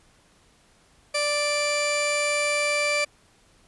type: tone pair together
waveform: sawtooth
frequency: 587.3 / 2349 Hz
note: D5 / D7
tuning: 0 / 0 cents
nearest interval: 2 octaves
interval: 2400 cents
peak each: -21 / -21 dBFS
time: 1.14-3.05 s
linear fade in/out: 10 ms
effects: pink hiss -59 dBFS RMS until 3.67 s + resampled to 24000 Hz